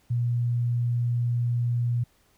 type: tone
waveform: sine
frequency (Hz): 120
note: B2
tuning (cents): -49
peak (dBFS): -22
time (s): 0.1-2.04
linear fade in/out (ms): 10
effects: pink hiss -64 dBFS RMS until 2.37 s